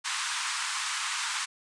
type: band-pass noise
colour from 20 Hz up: pink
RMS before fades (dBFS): -32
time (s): 0.04-1.46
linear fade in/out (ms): 20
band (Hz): 960 to 9500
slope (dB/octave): 48
effects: resampled to 24000 Hz